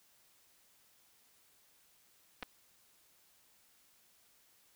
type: clicks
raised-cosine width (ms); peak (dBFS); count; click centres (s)
0.3; -25; 2; 2.426 / 2.43
effects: white hiss -68 dBFS RMS until 4.75 s